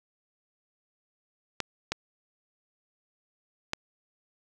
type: clicks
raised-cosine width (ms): 0.2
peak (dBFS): -11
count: 3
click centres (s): 1.603 / 1.92 / 3.734
effects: none